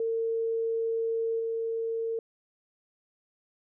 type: tone with level steps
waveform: sine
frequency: 454.4 Hz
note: A#4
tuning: 44 cents flat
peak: -26 / -28 dBFS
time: 0-2.19 s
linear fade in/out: 2 ms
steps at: 1.39 s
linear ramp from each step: 10 ms
effects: none